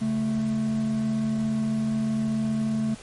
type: tone pair together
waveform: triangle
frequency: 138.59 / 219.6 Hz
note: C#3 / A3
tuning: 0 / -3 cents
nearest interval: minor sixth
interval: 797 cents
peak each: -30 / -21 dBFS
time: 0.01-2.95 s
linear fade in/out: 10 ms
effects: pink hiss -45 dBFS RMS until 3.02 s + MP3 48 kbps